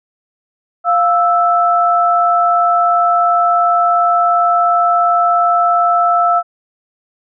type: tone pair together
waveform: sine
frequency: 698.5 / 1318.6 Hz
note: F5 / E6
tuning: 0 / 0 cents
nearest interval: major seventh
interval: 1100 cents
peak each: -12 dBFS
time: 0.84-6.43 s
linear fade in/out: 50 ms
effects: none